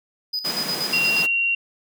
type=tone with tremolo; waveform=triangle; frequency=4978 Hz; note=D#8; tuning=in tune; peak=-21 dBFS; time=0.33-1.23 s; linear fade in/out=10 ms; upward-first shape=square; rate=8.4 Hz; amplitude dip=65%
type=high-pass noise; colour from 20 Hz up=pink; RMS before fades=-30 dBFS; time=0.44-1.27 s; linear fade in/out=20 ms; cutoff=140 Hz; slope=96 dB/octave
type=tone; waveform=sine; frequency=2753 Hz; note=F7; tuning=25 cents flat; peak=-18 dBFS; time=0.93-1.55 s; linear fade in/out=5 ms
effects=none